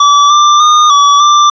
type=tone with pitch steps; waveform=square; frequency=1154 / 1183 / 1220 / 1145 / 1180 Hz; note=D6 / D6 / D#6 / D6 / D6; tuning=-31 / +12 / -34 / -44 / +8 cents; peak=-4 dBFS; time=0-1.5 s; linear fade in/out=5 ms; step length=300 ms; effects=resampled to 16000 Hz + 7-bit